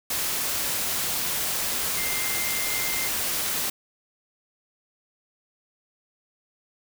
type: tone in noise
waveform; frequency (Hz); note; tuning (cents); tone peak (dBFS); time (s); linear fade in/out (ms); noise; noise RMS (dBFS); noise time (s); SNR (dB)
sine; 2096; C7; +2; -32; 1.97-3.08; 5; white; -27; 0.1-3.7; -8
effects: none